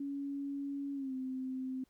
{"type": "tone with pitch glide", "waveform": "sine", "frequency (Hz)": [280.2, 259.9], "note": ["C#4", "C4"], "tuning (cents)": [19, -11], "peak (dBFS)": -36, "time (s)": [0, 1.84], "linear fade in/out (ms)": 5, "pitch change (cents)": -130, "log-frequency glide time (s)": [0.94, 1.14], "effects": ["pink hiss -75 dBFS RMS until 1.89 s"]}